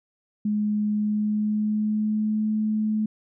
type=tone with pitch glide; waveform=sine; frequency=210 to 215.2 Hz; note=G#3 to A3; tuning=+19 to -38 cents; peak=-21 dBFS; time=0.45-3.06 s; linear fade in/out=5 ms; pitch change=+43 cents; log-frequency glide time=0.9-2.51 s; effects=none